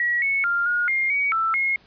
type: tone with pitch steps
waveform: sine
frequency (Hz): 1920 / 2206 / 1396 / 1436 / 2122 / 2255 / 1328 / 2158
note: B6 / C#7 / F6 / F6 / C7 / C#7 / E6 / C#7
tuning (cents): -49 / -9 / -1 / +48 / +24 / +29 / +12 / -47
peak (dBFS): -19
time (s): 0-1.76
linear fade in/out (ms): 2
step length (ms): 220
effects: pink hiss -55 dBFS RMS until 1.86 s + resampled to 11025 Hz